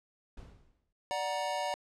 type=noise with exponential decay; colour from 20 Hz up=brown; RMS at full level=-44 dBFS; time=0.37-0.93 s; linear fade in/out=5 ms; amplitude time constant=120 ms
type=chord; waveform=square; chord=D augmented; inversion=none; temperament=equal with one note detuned; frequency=587.3 / 740 / 941 Hz; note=D5 / F#5 / A#5; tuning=0 / 0 / +16 cents; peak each=-37 dBFS; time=1.11-1.74 s; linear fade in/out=0 ms
effects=low-pass 8000 Hz 12 dB/octave